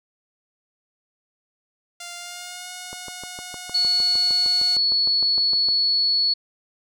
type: tone with pitch glide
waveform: 5% pulse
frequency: 698.5 to 724.8 Hz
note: F5 to F#5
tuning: 0 to -36 cents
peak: -22 dBFS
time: 2-4.77 s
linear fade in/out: 5 ms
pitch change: +64 cents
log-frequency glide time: 2.15-2.71 s
type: click train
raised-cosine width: 1 ms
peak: -23 dBFS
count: 19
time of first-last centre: 2.93-5.687 s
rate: 6.53 Hz
type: tone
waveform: sine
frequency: 4400 Hz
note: C#8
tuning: 14 cents flat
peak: -17 dBFS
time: 3.74-6.34 s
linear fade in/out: 10 ms
effects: none